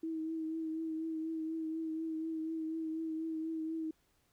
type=tone with vibrato; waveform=sine; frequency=320.6 Hz; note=E4; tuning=48 cents flat; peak=-35 dBFS; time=0.03-3.91 s; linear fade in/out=5 ms; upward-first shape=triangle; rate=4.1 Hz; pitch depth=31 cents each way; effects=pink hiss -74 dBFS RMS until 4.32 s